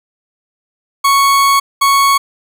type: tone bursts at uneven times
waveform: 40% pulse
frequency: 1108.7 Hz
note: C#6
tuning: in tune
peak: -7 dBFS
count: 2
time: 1.04-1.6 / 1.81-2.18 s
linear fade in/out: 10 ms
effects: 8-bit